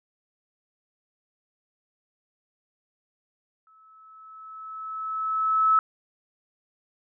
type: tone with exponential growth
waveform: sine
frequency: 1300 Hz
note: E6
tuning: 24 cents flat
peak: -15 dBFS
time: 3.67-5.79 s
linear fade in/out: 1 ms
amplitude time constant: 460 ms
effects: none